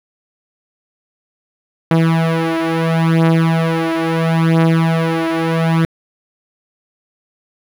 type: beating tone pair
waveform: sawtooth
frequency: 163.4 / 164.14 Hz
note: E3 / E3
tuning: -15 / -7 cents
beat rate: 0.74 Hz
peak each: -11 dBFS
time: 1.91-5.85 s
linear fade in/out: 2 ms
effects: low-pass 3000 Hz 12 dB/octave + 7-bit